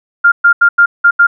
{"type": "tone bursts at uneven times", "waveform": "sine", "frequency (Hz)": 1401, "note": "F6", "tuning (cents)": 5, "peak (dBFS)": -3, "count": 6, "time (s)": [[0.24, 0.32], [0.44, 0.53], [0.61, 0.69], [0.78, 0.86], [1.04, 1.11], [1.19, 1.27]], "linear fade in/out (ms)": 10, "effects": []}